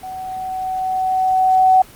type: tone with level ramp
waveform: sine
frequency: 751 Hz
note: F#5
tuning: 26 cents sharp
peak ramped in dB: -27 to -7 dBFS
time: 0.03-1.82 s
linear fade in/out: 5 ms
effects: pink hiss -42 dBFS RMS until 1.95 s + Opus 32 kbps